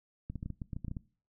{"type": "clicks", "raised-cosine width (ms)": 5, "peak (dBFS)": -26, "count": 12, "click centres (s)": [0.3, 0.357, 0.429, 0.46, 0.503, 0.618, 0.732, 0.765, 0.847, 0.882, 0.914, 0.968], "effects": ["noise-tail reverb RT60 0.4 s tail -20 dB re dry"]}